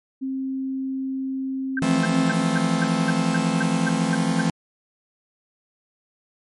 sine tone, 265.6 Hz, C4, 26 cents sharp, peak -24 dBFS, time 0.21-2.43 s, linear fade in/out 20 ms
sine tone bursts, 1568 Hz, G6, in tune, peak -22 dBFS, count 11, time 1.77-4.412 s, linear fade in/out 2 ms, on 22 ms, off 240 ms
45% pulse chord, F major seventh, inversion third, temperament just, 163.7 / 174.61 / 218.3 / 261.9 Hz, E3 / F3 / A3 / C4, -12 / 0 / -13 / +2 cents, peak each -25 dBFS, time 1.82-4.5 s, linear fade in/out 2 ms
effects MP3 48 kbps

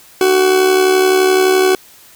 40% pulse tone with amplitude modulation, 374.8 Hz, F#4, 22 cents sharp, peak -6 dBFS, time 0.21-1.75 s, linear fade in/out 2 ms, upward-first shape sine, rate 71.7 Hz, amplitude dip 50%, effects white hiss -43 dBFS RMS until 2.15 s

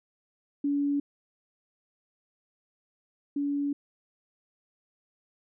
sine tone pair in turn, 285.1 / 285.1 Hz, C#4 / C#4, +49 / +49 cents, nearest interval unison, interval 0 cents, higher neither, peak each -24 / -26 dBFS, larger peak first, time 0.64-1 / 3.36-3.73 s, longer second, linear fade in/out 5 ms, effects none

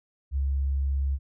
sine tone, 68.6 Hz, C#2, 17 cents flat, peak -23 dBFS, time 0.31-1.19 s, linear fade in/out 50 ms, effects none

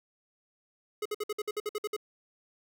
square tone bursts, 421.9 Hz, G#4, 27 cents sharp, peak -31 dBFS, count 11, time 1.02-1.965 s, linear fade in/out 5 ms, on 35 ms, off 56 ms, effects none

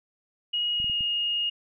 sine tone with pitch glide, 2888 to 2855 Hz, F#7 to F7, -43 to +37 cents, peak -24 dBFS, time 0.53-1.5 s, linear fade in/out 10 ms, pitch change -20 cents, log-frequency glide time 0.72-0.99 s
clicks, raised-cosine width 5 ms, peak -30 dBFS, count 4, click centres 0.801 / 0.844 / 0.898 / 1.008 s
effects none

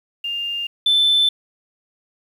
sine tone pair in turn, 2804 / 3526 Hz, F7 / A7, +6 / +3 cents, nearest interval major third, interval 397 cents, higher second, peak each -22 / -11 dBFS, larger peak second, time 0.24-0.67 / 0.86-1.29 s, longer neither, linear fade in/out 5 ms, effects tanh soft clip ceiling -10 dBFS + 8-bit

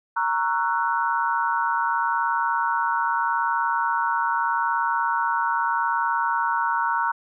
sine chord, F# dominant seventh, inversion first, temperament equal with one note detuned, 932.3 / 1108.7 / 1339.2 / 1480 Hz, A#5 / C#6 / E6 / F#6, 0 / 0 / +27 / 0 cents, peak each -23 / -28 / -28 / -27 dBFS, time 0.16-7.12 s, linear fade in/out 10 ms, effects none

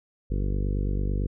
harmonic tone, 49 Hz, G1, in tune, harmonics 1 / 2 / 3 / 4 / 5 / 6 / 7 / 8 / 9 / 10, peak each -25 / -31 / -35 / -37 / -39 / -41 / -42 / -43 / -44 / -45 dBFS, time 0.3-1.27 s, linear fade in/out 10 ms, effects none

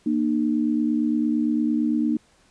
sine tone pair together, 234.1 / 302.9 Hz, A#3 / D#4, +8 / -46 cents, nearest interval major third, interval 446 cents, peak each -22 dBFS, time 0.06-2.17 s, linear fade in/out 5 ms, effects pink hiss -59 dBFS RMS until 2.5 s + resampled to 22050 Hz

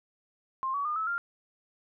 sine tone with pitch steps, 1057 / 1132.9 / 1214.2 / 1301.3 / 1394.7 Hz, C6 / C#6 / D#6 / E6 / F6, +17 / +37 / -43 / -23 / -3 cents, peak -28 dBFS, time 0.63-1.18 s, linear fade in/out 0 ms, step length 110 ms, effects none

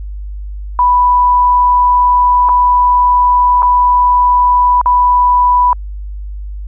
sine tone with dropouts, 987.8 Hz, B5, in tune, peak -6 dBFS, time 0.79-5.73 s, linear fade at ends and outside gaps 1 ms, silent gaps 2.488-2.492 / 3.622-3.629 / 4.814-4.859 s, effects added 50 Hz sine -21 dBFS peak until 6.67 s

